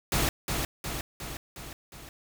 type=noise with echo; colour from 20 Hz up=pink; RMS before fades=-26 dBFS; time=0.12-0.29 s; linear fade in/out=2 ms; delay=360 ms; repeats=5; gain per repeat=-4 dB; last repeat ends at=2.09 s; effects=none